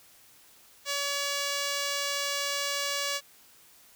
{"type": "tone", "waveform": "5% pulse", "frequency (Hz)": 567, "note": "C#5", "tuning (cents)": 39, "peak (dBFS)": -17, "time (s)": [0.85, 3.21], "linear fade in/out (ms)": 50, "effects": ["white hiss -57 dBFS RMS until 3.95 s"]}